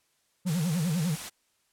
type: tone with vibrato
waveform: triangle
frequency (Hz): 166.1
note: E3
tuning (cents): +13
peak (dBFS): -23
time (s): 0.45-1.16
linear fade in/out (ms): 20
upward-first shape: sine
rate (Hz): 10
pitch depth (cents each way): 200
type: noise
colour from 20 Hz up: white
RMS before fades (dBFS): -38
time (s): 0.46-1.3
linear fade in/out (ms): 20
effects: white hiss -71 dBFS RMS until 1.72 s + low-pass 11000 Hz 12 dB/octave